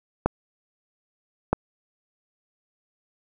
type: clicks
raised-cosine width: 1 ms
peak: -5 dBFS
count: 2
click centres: 0.26 / 1.53 s
effects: none